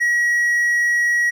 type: tone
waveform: triangle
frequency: 1912 Hz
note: A#6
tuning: 43 cents sharp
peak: -13 dBFS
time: 0-1.31 s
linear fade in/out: 20 ms
effects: none